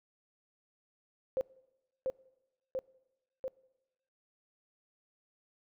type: tone with echo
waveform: sine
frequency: 523.3 Hz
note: C5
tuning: in tune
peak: -28 dBFS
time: 1.37-1.41 s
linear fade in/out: 0 ms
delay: 690 ms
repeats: 3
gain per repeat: -2 dB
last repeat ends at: 3.48 s
effects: noise-tail reverb RT60 1.0 s tail -23 dB re dry